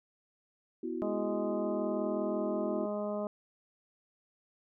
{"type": "chord", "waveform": "sine", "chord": "B suspended fourth", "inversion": "none", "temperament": "equal", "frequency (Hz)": [246.9, 329.6, 370], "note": ["B3", "E4", "F#4"], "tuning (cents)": [0, 0, 0], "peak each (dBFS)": [-39, -37, -38], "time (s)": [0.83, 2.86], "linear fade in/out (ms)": 5}
{"type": "harmonic tone", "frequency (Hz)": 207.7, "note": "G#3", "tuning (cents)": 0, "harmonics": [1, 2, 3, 4, 5, 6], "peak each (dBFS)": [-37, -40, -35, -48, -46, -48], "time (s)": [1.02, 3.27], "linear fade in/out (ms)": 0}
{"effects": []}